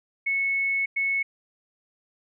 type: tone bursts at uneven times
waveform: sine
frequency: 2201 Hz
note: C#7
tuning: 13 cents flat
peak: -22 dBFS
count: 2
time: 0.26-0.86 / 0.96-1.23 s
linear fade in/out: 10 ms
effects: none